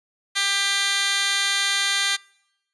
15% pulse tone with high-pass filter, 396.7 Hz, G4, 21 cents sharp, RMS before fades -22 dBFS, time 0.35-2.17 s, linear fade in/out 20 ms, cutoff 2500 Hz, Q 2.5, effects noise-tail reverb RT60 0.9 s tail -26 dB re dry + resampled to 24000 Hz

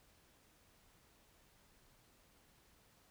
silence, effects pink hiss -69 dBFS RMS until 3.1 s

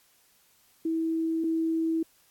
sine tone pair in turn, 325.1 / 325.1 Hz, E4 / E4, -24 / -24 cents, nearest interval unison, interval 0 cents, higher neither, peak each -25 / -24 dBFS, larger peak second, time 0.85-1.44 / 1.44-2.03 s, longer neither, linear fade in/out 5 ms, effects white hiss -63 dBFS RMS until 2.3 s + AAC 64 kbps

